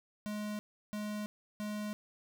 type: tone bursts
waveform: square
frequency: 209.9 Hz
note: G#3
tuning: 19 cents sharp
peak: -37 dBFS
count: 3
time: 0.26-1.93 s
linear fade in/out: 0 ms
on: 330 ms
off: 340 ms
effects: none